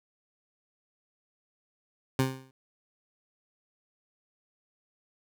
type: tone with exponential decay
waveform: 20% pulse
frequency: 131.8 Hz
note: C3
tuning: 13 cents sharp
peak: -16 dBFS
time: 2.19-2.51 s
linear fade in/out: 2 ms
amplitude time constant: 68 ms
effects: none